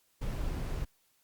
brown noise, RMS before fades -34 dBFS, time 0.21-0.85 s, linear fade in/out 10 ms, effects white hiss -71 dBFS RMS until 1.23 s + Opus 48 kbps

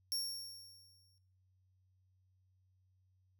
sawtooth tone with exponential decay, 5510 Hz, F8, 24 cents flat, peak -31 dBFS, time 0.12-1.18 s, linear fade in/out 0 ms, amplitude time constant 230 ms, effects noise-tail reverb RT60 0.8 s tail -22 dB re dry + added 93 Hz sine -70 dBFS peak until 3.39 s

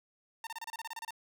sawtooth tone bursts, 909 Hz, A#5, 44 cents flat, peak -35 dBFS, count 12, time 0.44-1.107 s, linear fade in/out 2 ms, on 29 ms, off 29 ms, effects none

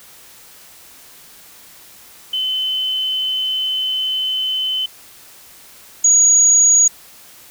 sine tone pair in turn, 3046 / 6734 Hz, F#7 / G#8, +50 / +23 cents, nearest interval octave + major second, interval 1373 cents, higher second, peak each -17 / -8 dBFS, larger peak second, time 2.33-4.86 / 6.04-6.88 s, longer first, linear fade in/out 5 ms, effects white hiss -43 dBFS RMS until 7.5 s

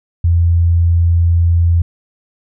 sine tone, 85 Hz, F2, 46 cents flat, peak -8 dBFS, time 0.24-1.82 s, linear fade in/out 5 ms, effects none

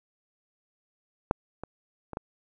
clicks, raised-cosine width 1 ms, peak -8 / -22 / -23 / -18 dBFS, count 4, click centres 1.311 / 1.636 / 2.133 / 2.171 s, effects none

